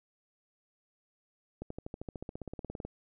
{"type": "accelerating click train", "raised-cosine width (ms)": 2, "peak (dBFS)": -26, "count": 20, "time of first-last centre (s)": [1.62, 2.85], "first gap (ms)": 84, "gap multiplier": 0.97, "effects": []}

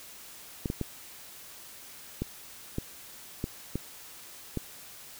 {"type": "clicks", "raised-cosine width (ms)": 3, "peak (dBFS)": -17, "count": 8, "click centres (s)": [0.658, 0.701, 0.813, 2.22, 2.784, 3.441, 3.756, 4.573], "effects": ["white hiss -48 dBFS RMS until 5.19 s"]}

